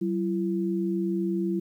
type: tone pair together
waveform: sine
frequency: 189.8 / 338 Hz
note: F#3 / E4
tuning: +44 / +43 cents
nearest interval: minor seventh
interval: 999 cents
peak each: -27 dBFS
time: 0.01-1.6 s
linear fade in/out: 10 ms
effects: 10-bit

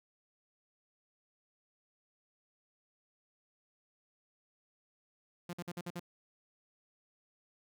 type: tone bursts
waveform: sawtooth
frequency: 174.61 Hz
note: F3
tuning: in tune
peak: -35 dBFS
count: 6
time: 5.49-5.997 s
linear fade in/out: 5 ms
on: 42 ms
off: 51 ms
effects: none

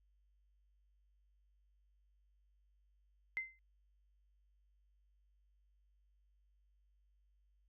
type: tone with exponential decay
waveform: sine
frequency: 2072 Hz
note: C7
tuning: 17 cents flat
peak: -33 dBFS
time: 3.37-3.59 s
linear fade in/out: 0 ms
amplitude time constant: 46 ms
effects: added 50 Hz sine -70 dBFS peak until 7.68 s

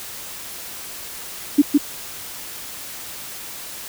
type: tone with echo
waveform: sine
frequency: 289.4 Hz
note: D4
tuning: 25 cents flat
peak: -7 dBFS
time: 1.58-1.62 s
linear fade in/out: 10 ms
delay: 160 ms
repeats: 1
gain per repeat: -2 dB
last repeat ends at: 1.78 s
effects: white hiss -34 dBFS RMS until 3.88 s

